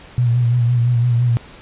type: tone with vibrato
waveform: sine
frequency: 120.4 Hz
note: B2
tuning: 44 cents flat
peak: -12 dBFS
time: 0.18-1.37 s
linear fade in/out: 0 ms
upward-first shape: sine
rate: 5.9 Hz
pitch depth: 45 cents each way
effects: pink hiss -41 dBFS RMS until 1.61 s + resampled to 8000 Hz